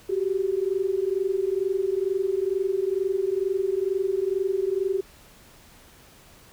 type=tone pair together; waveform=sine; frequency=373.3 / 395.5 Hz; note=F#4 / G4; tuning=+15 / +15 cents; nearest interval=minor second; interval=100 cents; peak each=-25 dBFS; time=0.09-5.01 s; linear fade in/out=10 ms; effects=pink hiss -52 dBFS RMS until 6.52 s